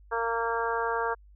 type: harmonic tone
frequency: 230.4 Hz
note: A#3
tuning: 20 cents flat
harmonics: 2 / 3 / 4 / 5 / 6 / 7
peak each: -31 / -36 / -31 / -34 / -35 / -35 dBFS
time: 0.11-1.15 s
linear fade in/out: 20 ms
effects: added 50 Hz sine -51 dBFS peak until 1.35 s